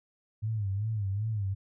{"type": "tone with vibrato", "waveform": "sine", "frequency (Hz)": 103.83, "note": "G#2", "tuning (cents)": 0, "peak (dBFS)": -28, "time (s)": [0.42, 1.55], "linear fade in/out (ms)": 20, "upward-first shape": "sine", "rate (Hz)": 2.6, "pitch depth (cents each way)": 130, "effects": []}